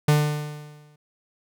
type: tone with exponential decay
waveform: 45% pulse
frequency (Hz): 149.2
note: D3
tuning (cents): +28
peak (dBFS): -14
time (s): 0.08-0.96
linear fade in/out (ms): 5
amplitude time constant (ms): 190
effects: none